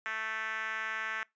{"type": "tone with band-pass filter", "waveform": "5% pulse", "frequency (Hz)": 220, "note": "A3", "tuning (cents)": 0, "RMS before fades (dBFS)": -36, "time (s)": [0.06, 1.23], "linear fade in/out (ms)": 0, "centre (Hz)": 1700, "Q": 2.7, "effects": ["noise-tail reverb RT60 0.2 s tail -24 dB re dry", "resampled to 16000 Hz"]}